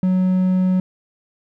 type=tone; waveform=triangle; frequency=185 Hz; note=F#3; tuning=in tune; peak=-12 dBFS; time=0.03-0.8 s; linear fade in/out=2 ms; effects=none